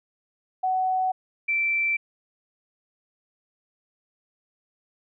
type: tone pair in turn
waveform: sine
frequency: 748 / 2338 Hz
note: F#5 / D7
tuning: +19 / -8 cents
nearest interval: octave + minor sixth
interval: 1973 cents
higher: second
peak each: -21 dBFS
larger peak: neither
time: 0.63-1.12 / 1.48-1.97 s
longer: neither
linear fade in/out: 10 ms
effects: none